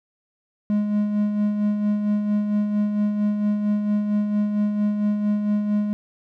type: tone with tremolo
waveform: triangle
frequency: 208.2 Hz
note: G#3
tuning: 5 cents sharp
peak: -15 dBFS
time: 0.7-5.93 s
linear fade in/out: 0 ms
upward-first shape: sine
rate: 4.4 Hz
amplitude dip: 45%
effects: none